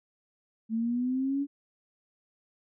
sine linear sweep, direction up, 220 to 285.8 Hz, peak -26 dBFS, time 0.69-1.47 s, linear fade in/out 50 ms, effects none

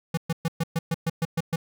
square tone bursts, 164.81 Hz, E3, in tune, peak -23 dBFS, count 10, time 0.14-1.56 s, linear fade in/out 5 ms, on 34 ms, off 120 ms, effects none

